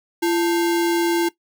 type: tone with sample-and-hold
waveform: sine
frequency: 340.1 Hz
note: F4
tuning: 46 cents flat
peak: -16 dBFS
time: 0.22-1.29 s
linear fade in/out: 10 ms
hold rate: 1225 Hz
effects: noise-tail reverb RT60 0.1 s tail -17 dB re dry